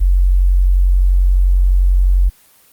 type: tone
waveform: sine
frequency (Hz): 45.73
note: F#1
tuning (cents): -20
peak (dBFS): -8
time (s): 0-2.3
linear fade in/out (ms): 20
effects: white hiss -49 dBFS RMS until 2.72 s + Opus 24 kbps